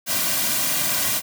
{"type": "noise with comb filter", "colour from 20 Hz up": "white", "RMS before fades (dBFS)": -22, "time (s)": [0.06, 1.22], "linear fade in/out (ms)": 50, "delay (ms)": 2.3, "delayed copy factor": -0.7, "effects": []}